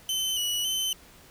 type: tone with vibrato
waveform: sawtooth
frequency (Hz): 2999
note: F#7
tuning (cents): +23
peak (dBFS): -23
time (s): 0.09-0.93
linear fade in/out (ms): 2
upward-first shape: square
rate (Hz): 1.8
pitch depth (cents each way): 36
effects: pink hiss -53 dBFS RMS until 1.3 s